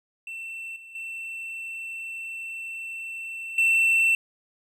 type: tone with level steps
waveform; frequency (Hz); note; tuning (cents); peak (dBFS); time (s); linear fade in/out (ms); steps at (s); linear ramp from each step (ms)
triangle; 2688; E7; +33; -32 / -41 / -31 / -16; 0.27-4.15; 2; 0.76 / 0.95 / 3.58; 2
effects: none